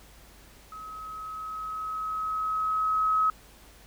sine tone with level ramp, 1278 Hz, D#6, 46 cents sharp, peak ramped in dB -39 to -20 dBFS, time 0.72-3.3 s, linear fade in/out 2 ms, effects added 50 Hz sine -54 dBFS peak until 3.86 s + pink hiss -54 dBFS RMS until 3.86 s

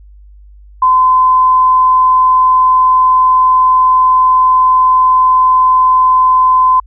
sine tone, 1024 Hz, C6, 38 cents flat, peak -5 dBFS, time 0.82-6.8 s, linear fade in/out 5 ms, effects added 50 Hz sine -35 dBFS peak until 6.86 s

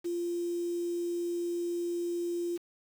sine tone with quantisation, 345.8 Hz, F4, 17 cents flat, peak -30 dBFS, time 0.04-2.58 s, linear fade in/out 20 ms, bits 8, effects none

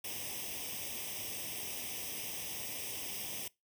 white noise with comb filter, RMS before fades -41 dBFS, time 0.04-3.48 s, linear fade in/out 5 ms, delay 0.35 ms, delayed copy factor +0.85, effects noise-tail reverb RT60 0.2 s tail -22 dB re dry + high-pass 60 Hz 12 dB/octave

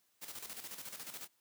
white noise with tremolo, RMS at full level -45 dBFS, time 0.21-1.28 s, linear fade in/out 20 ms, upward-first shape square, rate 14 Hz, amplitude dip 60%, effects white hiss -75 dBFS RMS until 1.4 s + high-pass 100 Hz 12 dB/octave

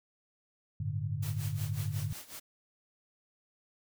sine chord, G suspended second, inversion none, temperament equal, 98 / 110 / 146.83 Hz, G2 / A2 / D3, 0 / 0 / 0 cents, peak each -36 dBFS, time 0.8-2.13 s, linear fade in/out 5 ms
white noise with tremolo, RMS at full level -44 dBFS, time 1.22-2.4 s, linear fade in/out 10 ms, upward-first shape sine, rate 5.5 Hz, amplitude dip 80%
effects none

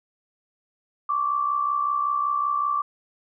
sine tone pair together, 1098.7 / 1164 Hz, C#6 / D6, -16 / -16 cents, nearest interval minor second, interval 100 cents, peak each -28 / -22 dBFS, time 1.09-2.82 s, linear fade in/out 5 ms, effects none

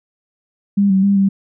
sine tone with pitch steps, 200.5 / 191.4 / 199.6 / 195.6 Hz, G3 / G3 / G3 / G3, +39 / -41 / +32 / -4 cents, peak -10 dBFS, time 0.77-1.29 s, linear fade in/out 10 ms, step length 130 ms, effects none

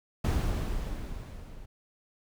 brown noise with level ramp, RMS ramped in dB -24 to -47 dBFS, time 0.24-1.66 s, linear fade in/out 10 ms, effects none

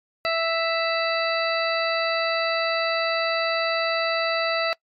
harmonic tone, 660 Hz, E5, 2 cents sharp, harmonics 1 / 2 / 3 / 4 / 6 / 7, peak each -24 / -27 / -29 / -30 / -32 / -32 dBFS, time 0.25-4.73 s, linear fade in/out 0 ms, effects noise-tail reverb RT60 0.1 s tail -24 dB re dry + MP3 64 kbps

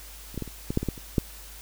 clicks, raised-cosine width 3 ms, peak -30 / -18 / -18 / -28 / -15 / -9 / -17 / -13 / -28 / -8 dBFS, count 10, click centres 0.344 / 0.377 / 0.423 / 0.477 / 0.705 / 0.774 / 0.83 / 0.887 / 0.978 / 1.182 s, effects added 51 Hz sine -45 dBFS peak until 1.61 s + white hiss -46 dBFS RMS until 1.61 s

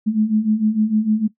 sine beating tone pair, 211.2 / 217.8 Hz, G#3 / A3, +29 / -17 cents, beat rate 6.6 Hz, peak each -20 / -16 dBFS, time 0.06-1.28 s, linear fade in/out 20 ms, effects noise-tail reverb RT60 0.1 s tail -17 dB re dry

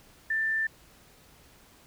sine tone, 1777 Hz, A6, 17 cents sharp, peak -25 dBFS, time 0.3-0.67 s, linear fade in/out 5 ms, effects pink hiss -57 dBFS RMS until 1.86 s

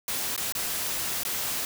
white noise with dropouts, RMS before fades -30 dBFS, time 0.08-1.65 s, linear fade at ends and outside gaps 1 ms, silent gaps 0.363-0.377 / 0.523-0.551 / 1.234-1.25 s, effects none

